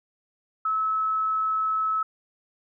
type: tone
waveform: sine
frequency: 1297 Hz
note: E6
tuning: 28 cents flat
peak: -22 dBFS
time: 0.65-2.03 s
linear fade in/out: 5 ms
effects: none